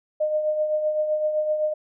sine tone with tremolo, 612 Hz, D#5, 29 cents flat, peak -18 dBFS, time 0.2-1.74 s, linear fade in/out 10 ms, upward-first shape triangle, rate 7.8 Hz, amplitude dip 55%, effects none

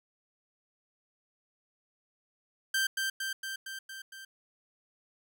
sawtooth tone with echo, 1568 Hz, G6, in tune, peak -23 dBFS, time 2.74-2.87 s, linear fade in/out 5 ms, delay 230 ms, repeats 6, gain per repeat -3 dB, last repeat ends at 4.25 s, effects none

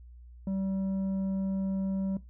sine tone with tanh clipping, 192.4 Hz, G3, 32 cents flat, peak -30 dBFS, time 0.47-2.17 s, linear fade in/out 2 ms, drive 7 dB, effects noise-tail reverb RT60 0.2 s tail -17 dB re dry + added 60 Hz sine -47 dBFS peak until 2.29 s

